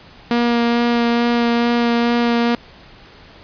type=tone with vibrato; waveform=sawtooth; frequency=236.7 Hz; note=A#3; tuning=27 cents sharp; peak=-10 dBFS; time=0.31-2.55 s; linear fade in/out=0 ms; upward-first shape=sine; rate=2.3 Hz; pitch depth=11 cents each way; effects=pink hiss -43 dBFS RMS until 3.43 s + resampled to 11025 Hz